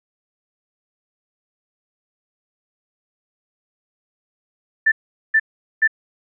sine tone bursts, 1769 Hz, A6, 9 cents sharp, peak -11 dBFS, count 3, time 4.86-5.877 s, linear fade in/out 10 ms, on 59 ms, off 420 ms, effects none

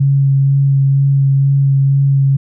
sine tone with vibrato, 137.7 Hz, C#3, 11 cents flat, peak -8 dBFS, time 0-2.37 s, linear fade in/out 10 ms, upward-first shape sine, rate 2.1 Hz, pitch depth 12 cents each way, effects none

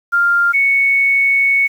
sine tone pair in turn, 1396.9 / 2217 Hz, F6 / C#7, 0 / 0 cents, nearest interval minor sixth, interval 800 cents, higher second, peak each -10 dBFS, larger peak neither, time 0.12-0.53 / 0.53-1.68 s, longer second, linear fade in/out 20 ms, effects 7-bit

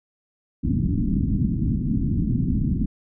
white low-pass noise, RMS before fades -22 dBFS, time 0.63-2.86 s, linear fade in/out 10 ms, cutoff 270 Hz, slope 48 dB/octave, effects none

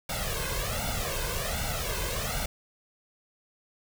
pink noise with flanger, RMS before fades -31 dBFS, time 0.09-2.46 s, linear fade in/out 5 ms, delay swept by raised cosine 1.4 to 1.95 ms, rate 1.3 Hz, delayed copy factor +0.9, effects none

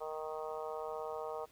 harmonic tone, 155.9 Hz, D#3, 4 cents sharp, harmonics 3 / 4 / 5 / 6 / 7 / 8, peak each -42 / -44 / -46 / -48 / -49 / -50 dBFS, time 0-1.46 s, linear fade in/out 20 ms, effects pink hiss -65 dBFS RMS until 1.51 s

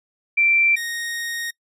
sine / sawtooth tone pair in turn, 2349 / 1864.4 Hz, D7 / A#6, 0 / 0 cents, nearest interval major third, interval 400 cents, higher first, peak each -14 / -22 dBFS, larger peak first, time 0.37-0.76 / 0.76-1.51 s, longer second, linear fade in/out 10 ms, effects noise-tail reverb RT60 0.1 s tail -24 dB re dry + resampled to 32000 Hz

